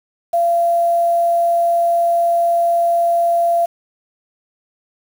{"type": "tone with quantisation", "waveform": "sine", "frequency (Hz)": 684, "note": "F5", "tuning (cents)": -36, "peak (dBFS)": -12, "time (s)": [0.33, 3.66], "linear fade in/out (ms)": 10, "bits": 6, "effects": []}